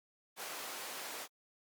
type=high-pass noise; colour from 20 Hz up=pink; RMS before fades=-44 dBFS; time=0.36-1.28 s; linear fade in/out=50 ms; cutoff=540 Hz; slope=12 dB/octave; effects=Opus 48 kbps